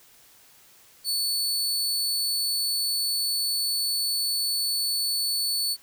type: tone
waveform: sawtooth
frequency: 4455 Hz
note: C#8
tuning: 8 cents sharp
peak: -21 dBFS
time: 1.04-5.77 s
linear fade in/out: 50 ms
effects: white hiss -55 dBFS RMS until 5.82 s